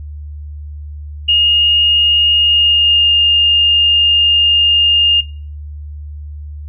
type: tone with pitch glide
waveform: sine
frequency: 2849 to 2824 Hz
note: F7 to F7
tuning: +34 to +19 cents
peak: -8 dBFS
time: 1.28-5.21 s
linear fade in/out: 10 ms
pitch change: -15 cents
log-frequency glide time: 2.4-3.12 s
effects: noise-tail reverb RT60 0.4 s tail -19 dB re dry + added 74 Hz sine -25 dBFS peak until 6.68 s